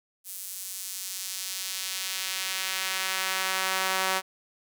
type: tone with high-pass filter sweep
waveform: sawtooth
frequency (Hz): 188.9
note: F#3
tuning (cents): +36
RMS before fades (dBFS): -31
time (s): 0.24-4.22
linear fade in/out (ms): 50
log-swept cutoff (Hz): 10000 to 870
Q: 0.78
effects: none